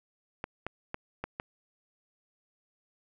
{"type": "clicks", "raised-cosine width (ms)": 0.5, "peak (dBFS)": -19, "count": 5, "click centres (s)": [0.441, 0.666, 0.944, 1.24, 1.399], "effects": []}